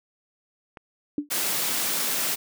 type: click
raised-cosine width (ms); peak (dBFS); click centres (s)
0.5; -26; 0.772
type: tone with exponential decay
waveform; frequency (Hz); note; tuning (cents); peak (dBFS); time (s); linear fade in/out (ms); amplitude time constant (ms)
sine; 292.3; D4; -8; -19; 1.18-1.29; 2; 22
type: high-pass noise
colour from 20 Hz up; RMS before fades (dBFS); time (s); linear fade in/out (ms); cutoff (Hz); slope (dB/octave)
white; -26; 1.3-2.36; 20; 140; 48
effects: none